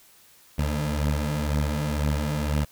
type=beating tone pair; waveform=20% pulse; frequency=73.6 / 75.6 Hz; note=D2 / D#2; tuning=+4 / -49 cents; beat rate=2 Hz; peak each=-20 / -24 dBFS; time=0.58-2.65 s; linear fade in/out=10 ms; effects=white hiss -55 dBFS RMS until 2.71 s